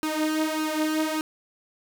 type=tone with flanger; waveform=sawtooth; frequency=311.1 Hz; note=D#4; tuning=in tune; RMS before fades=-26 dBFS; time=0.03-1.21 s; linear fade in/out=0 ms; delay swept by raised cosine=0.73 to 3.93 ms; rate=1.7 Hz; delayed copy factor=+0.7; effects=none

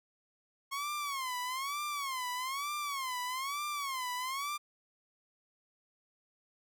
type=tone with vibrato; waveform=sawtooth; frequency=1084 Hz; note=C#6; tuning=39 cents flat; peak=-31 dBFS; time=0.71-4.58 s; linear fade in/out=20 ms; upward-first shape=sine; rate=1.1 Hz; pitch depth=160 cents each way; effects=none

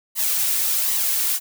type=noise with flanger; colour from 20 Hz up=blue; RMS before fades=-21 dBFS; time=0.15-1.4 s; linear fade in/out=50 ms; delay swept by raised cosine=0.99 to 2.89 ms; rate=1.3 Hz; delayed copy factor=+0.5; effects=none

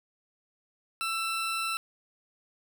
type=tone; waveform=20% pulse; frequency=1334 Hz; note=E6; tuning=20 cents sharp; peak=-24 dBFS; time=1.01-1.77 s; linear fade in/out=0 ms; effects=none

